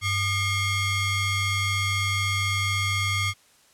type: ring-modulated tone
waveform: 30% pulse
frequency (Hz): 1118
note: C#6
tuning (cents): +14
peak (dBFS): -17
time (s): 0.01-3.34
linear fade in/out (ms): 50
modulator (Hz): 1020
effects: white hiss -58 dBFS RMS until 3.73 s + low-pass 10000 Hz 12 dB/octave